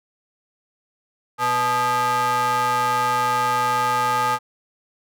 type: ring-modulated tone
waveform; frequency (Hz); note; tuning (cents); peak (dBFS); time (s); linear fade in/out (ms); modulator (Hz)
square; 185.2; F#3; +2; -16; 1.38-4.39; 50; 1050
effects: none